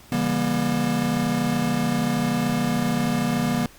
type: chord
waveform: square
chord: C# diminished seventh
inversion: none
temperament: just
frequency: 138.59 / 166.31 / 199.57 / 239.5 Hz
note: C#3 / E3 / G3 / Bb3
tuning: 0 / +16 / +31 / +47 cents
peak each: -30 / -29 / -28 / -24 dBFS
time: 0.12-3.66 s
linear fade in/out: 2 ms
effects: pink hiss -49 dBFS RMS until 3.78 s + Opus 48 kbps